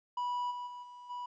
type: tone with level steps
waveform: triangle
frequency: 980 Hz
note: B5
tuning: 14 cents flat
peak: -30 / -36 / -41 / -46 / -36 dBFS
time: 0.17-1.26 s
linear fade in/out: 5 ms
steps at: 0.5 / 0.66 / 0.82 / 1.09 s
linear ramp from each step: 20 ms
effects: resampled to 16000 Hz + 12-bit